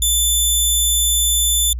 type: tone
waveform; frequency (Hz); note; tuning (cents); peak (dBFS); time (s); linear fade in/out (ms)
10% pulse; 3520; A7; 0; -6; 0.02-1.73; 2
effects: added 60 Hz sine -22 dBFS peak until 1.79 s + resampled to 32000 Hz